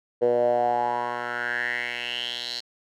10% pulse tone with band-pass filter sweep, 120.8 Hz, B2, 38 cents flat, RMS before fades -26 dBFS, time 0.21-2.61 s, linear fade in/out 20 ms, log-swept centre 480 to 4400 Hz, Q 5.8, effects none

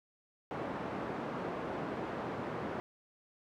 pink band-pass noise, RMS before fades -39 dBFS, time 0.51-2.8 s, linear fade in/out 0 ms, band 190 to 1200 Hz, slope 12 dB/octave, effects none

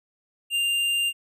sine tone with hard clipping, 2794 Hz, F7, in tune, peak -23 dBFS, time 0.5-1.13 s, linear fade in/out 50 ms, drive 9 dB, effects none

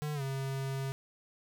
square tone with pitch glide, 150 to 135.19 Hz, D3 to C#3, +37 to -43 cents, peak -34 dBFS, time 0.02-0.92 s, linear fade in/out 0 ms, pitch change -180 cents, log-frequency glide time 0.14-0.22 s, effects none

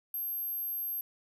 sine tone, 12490 Hz, G9, 7 cents flat, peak -31 dBFS, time 0.14-1.01 s, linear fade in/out 2 ms, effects tanh soft clip ceiling -30 dBFS

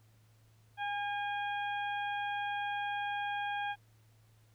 harmonic tone with a mistuned harmonic, 818 Hz, G#5, 26 cents flat, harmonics 1 / 2 / 3 / 4, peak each -35 / -39 / -45 / -47 dBFS, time 0.77-3.76 s, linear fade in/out 50 ms, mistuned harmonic 2, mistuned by -18 cents, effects added 110 Hz sine -62 dBFS peak until 4.54 s + pink hiss -71 dBFS RMS until 4.54 s

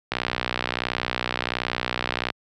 click train, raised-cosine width 0.3 ms, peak -7 dBFS, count 135, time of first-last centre 0.12-2.302 s, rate 61.4 Hz, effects high-pass 80 Hz 12 dB/octave

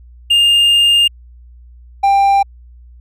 triangle tone pair in turn, 2815 / 792.4 Hz, F7 / G5, +13 / +18 cents, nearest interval octave + minor seventh, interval 2195 cents, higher first, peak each -6 dBFS, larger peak neither, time 0.3-1.08 / 2.03-2.43 s, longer first, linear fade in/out 10 ms, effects added 60 Hz sine -37 dBFS peak until 3 s

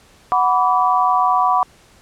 sine chord, B minor, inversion second, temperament equal with one note detuned, 740 / 987.8 / 1153.1 Hz, F#5 / B5 / D6, 0 / 0 / -32 cents, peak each -17 dBFS, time 0.32-1.63 s, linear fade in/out 0 ms, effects pink hiss -50 dBFS RMS until 2.01 s + low-pass 10000 Hz 12 dB/octave

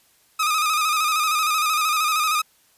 sawtooth tone with vibrato, 1245 Hz, D#6, 1 cent sharp, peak -15 dBFS, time 0.39-2.42 s, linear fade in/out 10 ms, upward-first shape square, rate 13 Hz, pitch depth 46 cents each way, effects white hiss -59 dBFS RMS until 2.77 s + resampled to 32000 Hz

